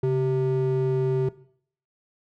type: ring-modulated tone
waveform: triangle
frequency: 261.6 Hz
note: C4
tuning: in tune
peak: -15 dBFS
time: 0.03-1.29 s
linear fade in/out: 5 ms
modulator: 125 Hz
effects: noise-tail reverb RT60 0.6 s tail -18 dB re dry